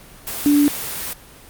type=tone in noise; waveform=sine; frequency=290 Hz; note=D4; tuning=22 cents flat; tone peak=-11 dBFS; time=0.46-0.68 s; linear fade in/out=0 ms; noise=white; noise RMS=-27 dBFS; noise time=0.27-1.13 s; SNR=+13 dB; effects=pink hiss -43 dBFS RMS until 1.49 s + Opus 24 kbps